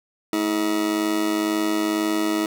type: tone with amplitude modulation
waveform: 40% pulse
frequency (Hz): 320.2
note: D#4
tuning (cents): +50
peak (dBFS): -16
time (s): 0.33-2.46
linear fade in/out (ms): 2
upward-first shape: sine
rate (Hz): 102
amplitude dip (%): 75
effects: none